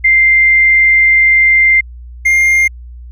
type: tone pair in turn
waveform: sine / triangle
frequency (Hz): 2093 / 2114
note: C7 / C7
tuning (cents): 0 / +17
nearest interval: unison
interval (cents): 17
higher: second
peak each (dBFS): -5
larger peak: neither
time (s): 0.04-1.81 / 2.25-2.68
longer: first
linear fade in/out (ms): 10
effects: added 60 Hz sine -28 dBFS peak until 3.11 s